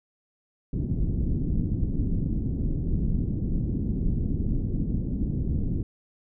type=low-pass noise; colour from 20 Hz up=pink; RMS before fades=-26 dBFS; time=0.73-5.83 s; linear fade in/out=5 ms; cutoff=280 Hz; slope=24 dB/octave; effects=none